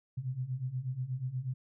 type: beating tone pair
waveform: sine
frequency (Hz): 123.47 / 131.77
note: B2 / C3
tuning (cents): 0 / +13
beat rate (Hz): 8.3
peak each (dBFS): -38 / -35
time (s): 0.17-1.54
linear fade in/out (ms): 10
effects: none